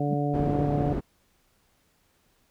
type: harmonic tone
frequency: 144.8 Hz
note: D3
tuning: 24 cents flat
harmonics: 1 / 2 / 3 / 4 / 5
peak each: -27 / -29 / -33 / -34 / -32 dBFS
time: 0-0.93 s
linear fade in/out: 5 ms
type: tone with exponential growth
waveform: sine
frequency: 197.8 Hz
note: G3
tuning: 16 cents sharp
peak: -22 dBFS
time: 0.05-0.14 s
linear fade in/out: 5 ms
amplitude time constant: 19 ms
type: low-pass noise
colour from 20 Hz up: white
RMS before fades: -30 dBFS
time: 0.33-1.01 s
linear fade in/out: 20 ms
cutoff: 330 Hz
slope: 12 dB/octave
effects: pink hiss -67 dBFS RMS until 2.5 s